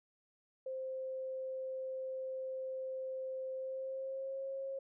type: tone with pitch glide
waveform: sine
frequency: 523.3 to 540.2 Hz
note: C5 to C#5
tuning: 0 to -45 cents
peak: -38 dBFS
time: 0.66-4.79 s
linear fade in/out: 5 ms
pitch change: +55 cents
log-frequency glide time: 3.55-4.45 s
effects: none